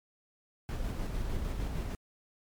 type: noise with tremolo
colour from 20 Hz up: brown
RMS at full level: -33 dBFS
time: 0.69-1.95 s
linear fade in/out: 0 ms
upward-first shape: square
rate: 6.6 Hz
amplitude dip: 25%
effects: MP3 96 kbps

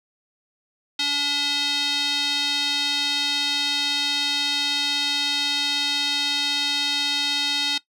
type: tone with band-pass filter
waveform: square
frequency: 287.1 Hz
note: D4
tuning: 39 cents flat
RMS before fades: -23 dBFS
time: 0.99-7.78 s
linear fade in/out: 5 ms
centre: 3800 Hz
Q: 4.3
effects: noise-tail reverb RT60 0.1 s tail -18 dB re dry

